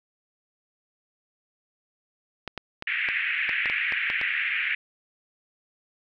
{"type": "clicks", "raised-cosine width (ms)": 0.3, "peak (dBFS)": -16, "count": 10, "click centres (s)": [2.477, 2.577, 2.824, 3.088, 3.493, 3.658, 3.699, 3.923, 4.101, 4.214]}
{"type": "band-pass noise", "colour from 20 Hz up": "pink", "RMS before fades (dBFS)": -27, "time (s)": [2.87, 4.75], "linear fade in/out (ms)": 5, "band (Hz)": [1700, 2600], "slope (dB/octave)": 48}
{"effects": []}